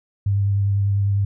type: tone with vibrato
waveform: sine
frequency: 99.9 Hz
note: G2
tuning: 33 cents sharp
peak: -16 dBFS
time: 0.26-1.25 s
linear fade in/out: 5 ms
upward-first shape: triangle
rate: 10 Hz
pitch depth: 20 cents each way
effects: none